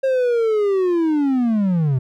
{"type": "linear sweep", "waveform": "triangle", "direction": "down", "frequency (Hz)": [539, 123.47], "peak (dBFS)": -13, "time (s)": [0.03, 1.99], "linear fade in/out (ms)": 10, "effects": []}